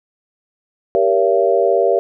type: chord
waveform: sine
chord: G diminished seventh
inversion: none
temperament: just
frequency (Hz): 392 / 470.4 / 564.5 / 677.4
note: G4 / Bb4 / Db5 / Fb5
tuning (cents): 0 / +16 / +31 / +47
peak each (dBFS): -17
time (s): 0.95-1.99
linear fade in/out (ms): 0
effects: none